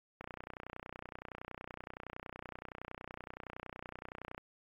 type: click train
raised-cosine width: 0.5 ms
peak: -28 dBFS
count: 129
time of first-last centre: 0.21-4.379 s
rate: 30.7 Hz
effects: AAC 48 kbps